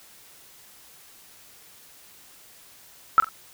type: tone with echo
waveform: sine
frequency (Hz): 1318.5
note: E6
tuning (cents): 0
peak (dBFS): -10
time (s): 3.18-3.2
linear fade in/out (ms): 0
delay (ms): 44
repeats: 2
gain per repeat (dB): -13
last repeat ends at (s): 3.288
effects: white hiss -51 dBFS RMS until 3.53 s